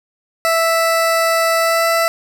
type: tone with pitch glide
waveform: 20% pulse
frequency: 659.3 to 664.7 Hz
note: E5 to E5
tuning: 0 to +14 cents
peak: -8 dBFS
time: 0.45-2.08 s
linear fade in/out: 0 ms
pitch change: +14 cents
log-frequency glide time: 1.59-1.87 s
effects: 7-bit